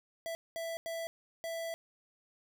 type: tone bursts at uneven times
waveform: square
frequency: 662 Hz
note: E5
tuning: 7 cents sharp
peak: -37 dBFS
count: 4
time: 0.26-0.35 / 0.56-0.77 / 0.86-1.07 / 1.44-1.74 s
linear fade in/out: 0 ms
effects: 12-bit